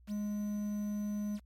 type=tone with quantisation; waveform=triangle; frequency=207.7 Hz; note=G#3; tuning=in tune; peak=-31 dBFS; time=0.07-1.4 s; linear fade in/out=50 ms; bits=9; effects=added 60 Hz sine -57 dBFS peak until 1.45 s + MP3 64 kbps